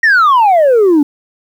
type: exponential sweep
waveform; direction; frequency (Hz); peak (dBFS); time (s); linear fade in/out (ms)
sine; down; 1900 to 279; -3; 0.03-1.03; 5
effects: tanh soft clip ceiling -4 dBFS + 7-bit